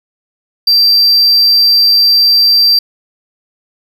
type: tone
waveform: triangle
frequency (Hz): 4699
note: D8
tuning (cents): 0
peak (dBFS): -4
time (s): 0.67-2.79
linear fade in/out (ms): 5
effects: none